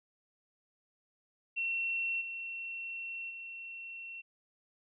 sine tone with level steps, 2716 Hz, F7, 49 cents flat, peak -31 / -38 / -42 dBFS, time 1.56-4.22 s, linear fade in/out 20 ms, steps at 2.2 / 3.29 s, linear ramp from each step 20 ms, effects none

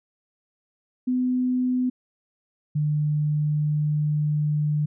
sine tone pair in turn, 252.2 / 149.96 Hz, B3 / D3, +36 / +36 cents, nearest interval major sixth, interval 900 cents, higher first, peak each -20 dBFS, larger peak neither, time 1.07-1.9 / 2.75-4.86 s, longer second, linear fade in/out 10 ms, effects none

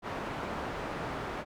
white low-pass noise, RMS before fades -37 dBFS, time 0.02-1.45 s, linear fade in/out 50 ms, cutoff 1100 Hz, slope 12 dB/octave, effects none

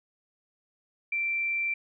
sine tone, 2349 Hz, D7, in tune, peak -26 dBFS, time 1.12-1.74 s, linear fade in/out 5 ms, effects none

